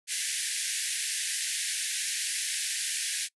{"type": "band-pass noise", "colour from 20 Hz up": "white", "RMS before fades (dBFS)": -32, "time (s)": [0.07, 3.29], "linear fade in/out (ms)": 50, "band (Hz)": [1600, 11000], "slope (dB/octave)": 96, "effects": ["noise-tail reverb RT60 0.1 s tail -24 dB re dry"]}